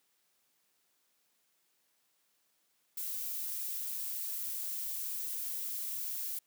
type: noise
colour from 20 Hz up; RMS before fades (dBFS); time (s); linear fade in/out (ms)
violet; -38; 2.97-6.39; 5
effects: white hiss -75 dBFS RMS until 6.46 s + high-pass 150 Hz 12 dB/octave